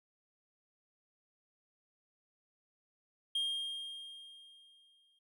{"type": "tone with exponential decay", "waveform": "triangle", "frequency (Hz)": 3220, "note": "G7", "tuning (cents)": 46, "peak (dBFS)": -29, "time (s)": [3.35, 5.19], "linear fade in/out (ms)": 5, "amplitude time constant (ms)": 400, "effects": []}